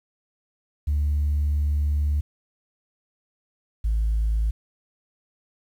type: tone pair in turn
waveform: sine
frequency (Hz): 73.42 / 54.42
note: D2 / A1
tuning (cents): 0 / -18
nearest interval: perfect fourth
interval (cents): 518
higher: first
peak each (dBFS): -18 / -18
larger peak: neither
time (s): 0.87-2.21 / 3.84-4.51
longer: first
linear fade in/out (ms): 10
effects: tanh soft clip ceiling -17 dBFS + 9-bit